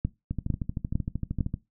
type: two click trains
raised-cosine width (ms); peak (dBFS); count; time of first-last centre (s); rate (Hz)
5; -13 / -17; 4 / 17; 0.05-1.407 / 0.31-1.541; 2.21 / 13
effects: noise-tail reverb RT60 0.2 s tail -18 dB re dry